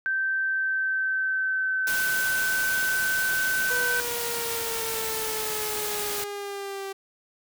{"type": "tone with pitch glide", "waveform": "sine", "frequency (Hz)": [1555, 1526.5], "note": ["G6", "G6"], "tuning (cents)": [-14, -46], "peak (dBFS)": -23, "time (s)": [0.06, 4], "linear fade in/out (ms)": 0, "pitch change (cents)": -32, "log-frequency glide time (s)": [0.43, 2.06]}
{"type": "noise", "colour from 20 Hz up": "white", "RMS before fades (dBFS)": -31, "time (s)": [1.87, 6.24], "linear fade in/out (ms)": 2}
{"type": "exponential sweep", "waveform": "sawtooth", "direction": "down", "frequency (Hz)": [490.9, 389], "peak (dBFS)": -28, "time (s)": [3.7, 6.93], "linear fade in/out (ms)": 10}
{"effects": []}